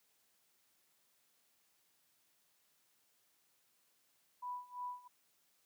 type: tone with tremolo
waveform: sine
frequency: 987.8 Hz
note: B5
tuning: in tune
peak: -39 dBFS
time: 4.42-5.08 s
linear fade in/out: 10 ms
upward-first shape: sine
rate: 2.9 Hz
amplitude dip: 90%
effects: white hiss -75 dBFS RMS until 5.65 s + high-pass 100 Hz 12 dB/octave